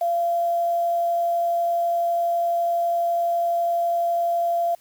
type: tone with quantisation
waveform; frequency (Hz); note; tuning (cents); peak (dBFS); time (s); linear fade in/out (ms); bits
sine; 686; F5; -31; -19; 0.01-4.75; 5; 7
effects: white hiss -58 dBFS RMS until 4.8 s